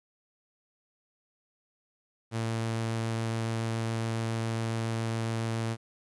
sawtooth tone, 113.4 Hz, A#2, 47 cents flat, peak -25 dBFS, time 2.31-5.77 s, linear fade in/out 50 ms, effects resampled to 24000 Hz + 11-bit

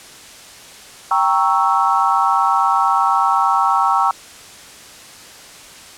sine chord, G diminished seventh, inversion none, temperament equal, 784 / 932.3 / 1108.7 / 1318.5 Hz, G5 / Bb5 / Db6 / Fb6, 0 / 0 / 0 / 0 cents, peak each -18 dBFS, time 1.11-4.11 s, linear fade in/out 2 ms, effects white hiss -39 dBFS RMS until 5.97 s + low-pass 9000 Hz 12 dB/octave

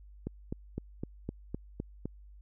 click train, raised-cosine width 3 ms, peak -22 dBFS, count 8, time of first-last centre 0.27-2.056 s, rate 3.92 Hz, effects added 50 Hz sine -50 dBFS peak until 2.41 s

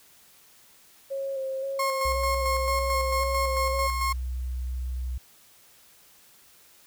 sine tone with vibrato, 539 Hz, C#5, 49 cents flat, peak -28 dBFS, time 1.1-3.88 s, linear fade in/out 20 ms, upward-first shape square, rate 1.9 Hz, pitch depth 22 cents each way
35% pulse tone with tremolo, 1077 Hz, C6, 50 cents sharp, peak -23 dBFS, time 1.79-4.13 s, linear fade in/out 5 ms, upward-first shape square, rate 4.5 Hz, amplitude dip 40%
sine tone, 62.9 Hz, B1, 32 cents sharp, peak -28 dBFS, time 2.05-5.18 s, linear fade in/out 5 ms
effects white hiss -56 dBFS RMS until 6.86 s

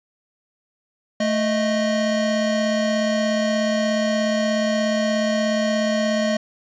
square tone pair together, 219.7 / 622.3 Hz, A3 / D#5, -2 / 0 cents, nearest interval octave + tritone, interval 1802 cents, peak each -22 dBFS, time 1.2-6.37 s, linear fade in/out 5 ms, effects resampled to 16000 Hz + 9-bit

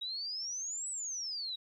sine exponential two-way sweep, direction up then down, 3800 to 8040 to 3800 Hz, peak -36 dBFS, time 0.01-1.56 s, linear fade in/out 10 ms, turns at 0.9 s, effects 12-bit

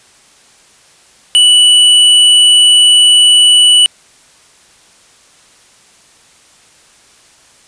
square tone, 2960 Hz, F#7, in tune, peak -4 dBFS, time 1.35-3.86 s, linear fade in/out 0 ms, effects white hiss -45 dBFS RMS until 7.67 s + resampled to 22050 Hz

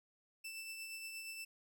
sawtooth tone with tremolo, 2656 Hz, E7, 12 cents sharp, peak -40 dBFS, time 0.44-1.45 s, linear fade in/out 10 ms, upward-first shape triangle, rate 8.5 Hz, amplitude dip 40%, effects none

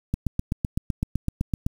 click train, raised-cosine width 5 ms, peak -11 dBFS, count 13, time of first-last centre 0.14-1.665 s, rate 7.87 Hz, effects 7-bit

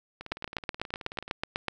two click trains, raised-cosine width 0.3 ms, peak -24 / -13 dBFS, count 21 / 12, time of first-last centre 0.21-1.28 / 0.32-1.683 s, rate 18.7 / 8.07 Hz, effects none

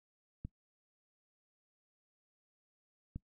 clicks, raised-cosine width 5 ms, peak -29 dBFS, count 2, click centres 0.45 / 3.16 s, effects noise-tail reverb RT60 0.1 s tail -23 dB re dry

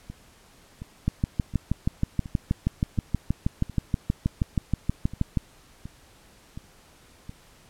two click trains, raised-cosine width 5 ms, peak -24 / -10 dBFS, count 11 / 28, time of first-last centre 0.1-7.294 / 1.08-5.373 s, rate 1.39 / 6.29 Hz, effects pink hiss -55 dBFS RMS until 7.69 s + low-pass 12000 Hz 12 dB/octave

